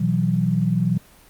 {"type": "chord", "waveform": "sine", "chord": "B suspended fourth", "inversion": "none", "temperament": "just", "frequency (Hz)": [123.47, 164.63, 185.21], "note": ["B2", "E3", "F#3"], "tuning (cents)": [0, -2, 2], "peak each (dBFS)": [-23, -21, -21], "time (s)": [0, 0.98], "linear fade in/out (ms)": 10, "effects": ["pink hiss -50 dBFS RMS until 1.29 s", "Opus 24 kbps"]}